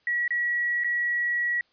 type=tone with dropouts; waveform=sine; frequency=1924 Hz; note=B6; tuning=46 cents flat; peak=-23 dBFS; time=0.07-1.61 s; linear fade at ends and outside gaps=2 ms; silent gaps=0.279-0.306 / 0.837-0.844 s; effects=white hiss -66 dBFS RMS until 1.72 s + resampled to 11025 Hz